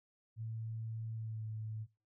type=tone with pitch glide; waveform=sine; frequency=112.1 to 109.29 Hz; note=A2 to A2; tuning=+33 to -11 cents; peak=-39 dBFS; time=0.36-1.87 s; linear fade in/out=50 ms; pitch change=-44 cents; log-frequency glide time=1.13-1.46 s; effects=noise-tail reverb RT60 0.3 s tail -23 dB re dry